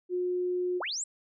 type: tone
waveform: sine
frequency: 360 Hz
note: F#4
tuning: 47 cents flat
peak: -27 dBFS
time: 0.09-0.82 s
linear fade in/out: 50 ms
type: linear sweep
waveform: sine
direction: up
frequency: 354.7 to 8060 Hz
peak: -31 dBFS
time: 0.8-1.04 s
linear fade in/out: 5 ms
effects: none